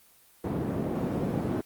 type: band-pass noise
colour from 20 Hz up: white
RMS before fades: -30 dBFS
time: 0.44-1.61 s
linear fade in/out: 5 ms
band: 110 to 330 Hz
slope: 12 dB/octave
effects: white hiss -59 dBFS RMS until 1.65 s + Opus 24 kbps